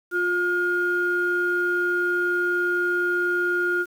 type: tone pair together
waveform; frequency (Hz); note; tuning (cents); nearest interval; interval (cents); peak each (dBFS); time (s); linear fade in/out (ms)
sine; 353.9 / 1422; F4 / F6; +23 / +31; 2 octaves; 2408; -24 / -21; 0.11-3.86; 50
effects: tanh soft clip ceiling -13 dBFS + 8-bit